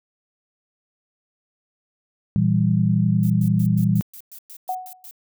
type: chord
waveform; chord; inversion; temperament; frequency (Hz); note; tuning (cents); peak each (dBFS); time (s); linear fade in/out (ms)
sine; E diminished; second; equal; 116.54 / 164.81 / 196; Bb2 / E3 / G3; 0 / 0 / 0; -20; 2.36-4.01; 0
type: noise bursts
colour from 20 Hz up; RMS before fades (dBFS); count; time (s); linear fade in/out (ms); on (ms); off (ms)
violet; -40; 11; 3.23-5.111; 2; 71; 110
type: tone with exponential decay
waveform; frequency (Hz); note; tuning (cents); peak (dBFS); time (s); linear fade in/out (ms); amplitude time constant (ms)
sine; 740; F#5; 0; -20; 4.69-5.09; 2; 85
effects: none